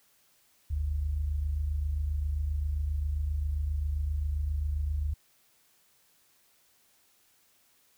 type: tone pair together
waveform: sine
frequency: 46.87 / 74.4 Hz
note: F#1 / D2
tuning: +23 / +23 cents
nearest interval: minor sixth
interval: 800 cents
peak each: -35 / -28 dBFS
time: 0.7-5.14 s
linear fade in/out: 10 ms
effects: white hiss -66 dBFS RMS until 7.97 s